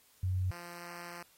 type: tone pair in turn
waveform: sine / 5% pulse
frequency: 92.5 / 173.46 Hz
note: F#2 / F3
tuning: 0 / -11 cents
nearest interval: major seventh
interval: 1089 cents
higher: second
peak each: -29 / -33 dBFS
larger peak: first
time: 0.23-0.51 / 0.51-1.23 s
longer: second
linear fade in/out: 5 ms
effects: white hiss -65 dBFS RMS until 1.37 s + AAC 48 kbps